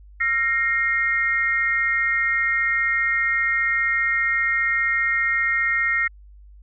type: tone cluster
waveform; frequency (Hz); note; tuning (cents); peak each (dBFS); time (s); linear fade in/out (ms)
sine; 1361 / 1861 / 2126; F6 / A#6 / C7; -45 / -3 / +27; -28 / -21 / -22; 0.2-6.08; 10
effects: added 50 Hz sine -43 dBFS peak until 6.62 s